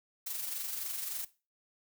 blue noise with amplitude modulation, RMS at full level -36 dBFS, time 0.26-1.25 s, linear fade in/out 10 ms, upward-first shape sine, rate 23.6 Hz, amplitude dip 45%, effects noise-tail reverb RT60 0.3 s tail -17 dB re dry

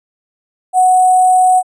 sine tone with sample-and-hold, 738 Hz, F#5, 5 cents flat, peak -6 dBFS, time 0.73-1.63 s, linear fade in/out 50 ms, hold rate 8820 Hz, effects resampled to 22050 Hz

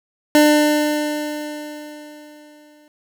25% pulse tone with exponential decay, 299.3 Hz, D4, 33 cents sharp, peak -5 dBFS, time 0.35-2.88 s, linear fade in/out 1 ms, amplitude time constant 550 ms, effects none

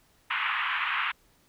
pink band-pass noise, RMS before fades -29 dBFS, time 0.3-1.12 s, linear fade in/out 10 ms, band 1000 to 3000 Hz, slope 48 dB/octave, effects pink hiss -64 dBFS RMS until 1.48 s

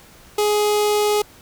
sawtooth tone with notch filter, 418.1 Hz, G#4, 12 cents sharp, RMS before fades -18 dBFS, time 0.38-1.22 s, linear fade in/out 5 ms, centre 1700 Hz, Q 1.7, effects pink hiss -47 dBFS RMS until 1.41 s

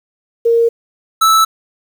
sine / square tone pair in turn, 464.2 / 1313 Hz, A#4 / E6, -7 / -7 cents, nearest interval octave + tritone, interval 1800 cents, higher second, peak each -8 dBFS, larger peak neither, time 0.45-0.69 / 1.21-1.45 s, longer neither, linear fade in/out 10 ms, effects 7-bit

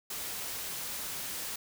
white noise, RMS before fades -38 dBFS, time 0.1-1.56 s, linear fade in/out 5 ms, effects none

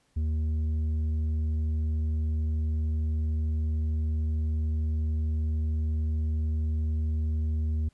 sine tone with tanh clipping, 77.78 Hz, D#2, in tune, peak -26 dBFS, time 0.16-7.89 s, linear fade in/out 10 ms, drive 6 dB, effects pink hiss -69 dBFS RMS until 7.93 s + resampled to 24000 Hz

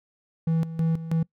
triangle tone with tremolo, 163.1 Hz, E3, 18 cents flat, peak -18 dBFS, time 0.47-1.23 s, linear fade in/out 5 ms, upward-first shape square, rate 3.1 Hz, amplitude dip 75%, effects noise-tail reverb RT60 0.1 s tail -22 dB re dry

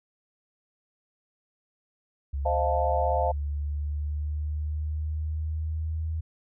sine linear sweep, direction up, 69.3 to 80.2 Hz, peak -27 dBFS, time 2.33-6.21 s, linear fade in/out 10 ms
sine chord, F dominant seventh, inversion second, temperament equal, 523.3 / 622.3 / 698.5 / 880 Hz, C5 / Eb5 / F5 / A5, 0 / 0 / 0 / 0 cents, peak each -29 / -30 / -27 / -30 dBFS, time 2.45-3.32 s, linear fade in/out 10 ms
effects none

